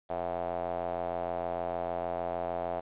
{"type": "tone with band-pass filter", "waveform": "square", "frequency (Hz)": 43.27, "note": "F1", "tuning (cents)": -15, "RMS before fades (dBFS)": -34, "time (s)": [0.09, 2.81], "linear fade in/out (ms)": 20, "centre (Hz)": 680, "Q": 5, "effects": ["resampled to 8000 Hz", "10-bit"]}